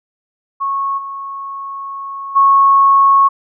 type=tone with level steps; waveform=sine; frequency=1100 Hz; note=C#6; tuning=14 cents flat; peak=-15 / -23 / -6 dBFS; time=0.6-3.29 s; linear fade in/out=20 ms; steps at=0.97 / 2.35 s; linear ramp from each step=20 ms; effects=none